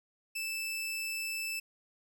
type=tone; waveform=sawtooth; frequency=2637 Hz; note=E7; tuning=in tune; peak=-31 dBFS; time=0.35-1.6 s; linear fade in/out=10 ms; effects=none